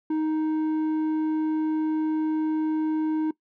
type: tone with low-pass filter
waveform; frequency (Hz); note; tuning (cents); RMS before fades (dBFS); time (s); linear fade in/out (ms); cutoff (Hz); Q
square; 312.2; D#4; +6; -25; 0.1-3.31; 5; 730; 0.62
effects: noise-tail reverb RT60 0.1 s tail -20 dB re dry